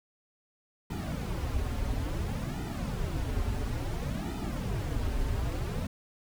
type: noise with flanger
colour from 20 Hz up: brown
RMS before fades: -32 dBFS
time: 0.9-5.87 s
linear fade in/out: 5 ms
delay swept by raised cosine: 1.8 to 6.2 ms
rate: 0.58 Hz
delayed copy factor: -0.95
effects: none